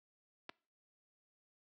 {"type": "clicks", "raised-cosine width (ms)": 0.3, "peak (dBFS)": -30, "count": 2, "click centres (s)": [0.493, 0.496], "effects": ["noise-tail reverb RT60 0.4 s tail -24 dB re dry", "high-pass 150 Hz 12 dB/octave"]}